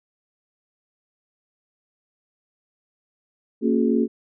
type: tone cluster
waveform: sine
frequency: 230.2 / 275.1 / 362.8 / 421.7 Hz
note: A#3 / C#4 / F#4 / G#4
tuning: -22 / -13 / -34 / +26 cents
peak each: -20 / -23 / -24 / -25 dBFS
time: 3.61-4.08 s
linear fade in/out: 50 ms
effects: none